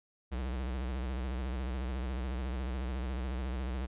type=tone with vibrato; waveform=square; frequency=63.7 Hz; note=C2; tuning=46 cents flat; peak=-34 dBFS; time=0.31-3.87 s; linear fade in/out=20 ms; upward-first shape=sine; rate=14 Hz; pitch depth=120 cents each way; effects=resampled to 8000 Hz